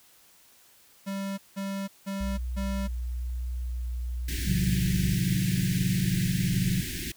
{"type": "tone bursts", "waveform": "square", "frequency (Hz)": 196, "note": "G3", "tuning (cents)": 0, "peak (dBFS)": -31, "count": 4, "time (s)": [1.06, 2.88], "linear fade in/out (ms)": 20, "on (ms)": 320, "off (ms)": 180}
{"type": "tone with vibrato", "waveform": "sine", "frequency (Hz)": 61, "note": "B1", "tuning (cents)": -21, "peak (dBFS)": -29, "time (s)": [2.2, 5.15], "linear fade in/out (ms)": 10, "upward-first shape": "sine", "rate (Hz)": 1, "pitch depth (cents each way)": 13}
{"type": "band-stop noise", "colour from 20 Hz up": "pink", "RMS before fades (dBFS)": -34, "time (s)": [4.28, 7.12], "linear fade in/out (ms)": 5, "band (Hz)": [380, 1600], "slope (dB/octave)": 96}
{"type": "chord", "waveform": "sine", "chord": "F# half-diminished seventh", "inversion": "first", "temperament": "just", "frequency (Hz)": [111, 133.2, 166.5, 185], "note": ["A2", "C3", "E3", "F#3"], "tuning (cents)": [16, 31, 18, 0], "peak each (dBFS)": [-31, -29, -32, -27], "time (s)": [4.46, 6.81], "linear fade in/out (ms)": 10}
{"effects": ["white hiss -58 dBFS RMS until 7.16 s"]}